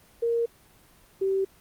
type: tone pair in turn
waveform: sine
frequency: 466.2 / 386.5 Hz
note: A#4 / G4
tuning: 0 / -24 cents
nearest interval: minor third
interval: 324 cents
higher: first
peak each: -22 dBFS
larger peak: neither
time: 0.22-0.46 / 1.21-1.45 s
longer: neither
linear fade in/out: 10 ms
effects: pink hiss -57 dBFS RMS until 1.6 s + Opus 24 kbps